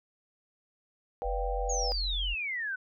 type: chord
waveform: sine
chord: G dominant seventh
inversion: first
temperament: equal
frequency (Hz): 493.9 / 587.3 / 698.5 / 784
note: B4 / D5 / F5 / G5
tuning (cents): 0 / 0 / 0 / 0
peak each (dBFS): -35 / -40 / -41 / -35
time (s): 1.22-1.92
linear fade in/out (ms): 0
type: tone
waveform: sine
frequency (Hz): 44.77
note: F1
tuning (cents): +44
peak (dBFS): -31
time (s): 1.24-2.35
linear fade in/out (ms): 20
type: exponential sweep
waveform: sine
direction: down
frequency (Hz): 6800 to 1480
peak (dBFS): -31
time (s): 1.69-2.76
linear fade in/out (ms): 10
effects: none